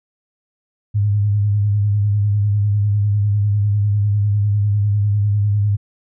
sine tone with vibrato, 102.8 Hz, G#2, 17 cents flat, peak -13 dBFS, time 0.94-5.77 s, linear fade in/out 20 ms, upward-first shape square, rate 10 Hz, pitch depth 33 cents each way, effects none

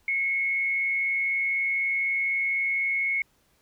sine tone with frequency modulation, 2188 Hz, C#7, 23 cents flat, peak -23 dBFS, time 0.08-3.22 s, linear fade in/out 2 ms, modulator 104 Hz, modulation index 0.4, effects pink hiss -66 dBFS RMS until 3.61 s

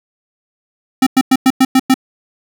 square tone bursts, 261.6 Hz, C4, in tune, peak -7 dBFS, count 7, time 1.02-1.942 s, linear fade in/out 5 ms, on 46 ms, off 100 ms, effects none

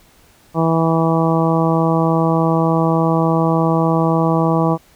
harmonic tone, 163.4 Hz, E3, 15 cents flat, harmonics 1 / 2 / 3 / 4 / 5 / 6 / 7, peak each -16 / -19 / -21 / -22 / -23 / -24 / -24 dBFS, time 0.54-4.78 s, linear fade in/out 50 ms, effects pink hiss -51 dBFS RMS until 4.95 s

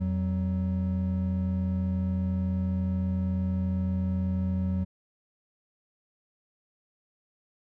triangle tone pair together, 87.04 / 187 Hz, F2 / F#3, -5 / +19 cents, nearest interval octave + minor second, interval 1324 cents, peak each -26 dBFS, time 0-4.85 s, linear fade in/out 20 ms, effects none

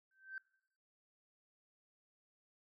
sine tone with exponential growth, 1552 Hz, G6, 18 cents flat, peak -39 dBFS, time 0.11-0.38 s, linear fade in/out 2 ms, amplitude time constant 58 ms, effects noise-tail reverb RT60 0.8 s tail -24 dB re dry + tanh soft clip ceiling -36 dBFS

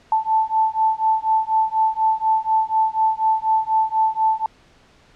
sine beating tone pair, 878 / 882.1 Hz, A5 / A5, -4 / +4 cents, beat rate 4.1 Hz, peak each -19 dBFS, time 0.12-4.46 s, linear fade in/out 2 ms, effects pink hiss -53 dBFS RMS until 5.15 s + low-pass 5000 Hz 12 dB/octave

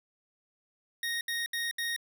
25% pulse tone bursts, 1864.7 Hz, A#6, in tune, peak -27 dBFS, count 4, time 1.03-1.963 s, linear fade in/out 2 ms, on 180 ms, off 71 ms, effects none

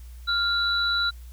sine tone pair together, 1396.9 / 3948 Hz, F6 / B7, 0 / -1 cents, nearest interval octave + tritone, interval 1799 cents, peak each -24 dBFS, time 0.27-1.11 s, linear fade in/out 20 ms, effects added 60 Hz sine -39 dBFS peak until 1.32 s + white hiss -57 dBFS RMS until 1.32 s

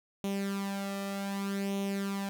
sawtooth tone with flanger, 197.7 Hz, G3, 15 cents sharp, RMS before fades -34 dBFS, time 0.24-2.29 s, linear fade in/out 0 ms, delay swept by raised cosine 0.31 to 1.61 ms, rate 0.65 Hz, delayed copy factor +0.65, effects none

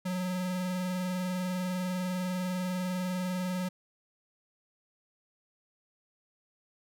square tone with vibrato, 182.5 Hz, F#3, 24 cents flat, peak -31 dBFS, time 0.05-3.69 s, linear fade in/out 10 ms, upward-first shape triangle, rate 20 Hz, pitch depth 48 cents each way, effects none

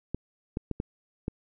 clicks, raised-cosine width 3 ms, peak -17 dBFS, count 5, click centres 0.146 / 0.571 / 0.713 / 0.801 / 1.281 s, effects none

